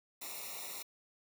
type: noise with comb filter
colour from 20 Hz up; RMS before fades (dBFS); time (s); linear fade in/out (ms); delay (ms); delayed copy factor
white; -44; 0.21-0.83; 10; 0.63; -0.95
effects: none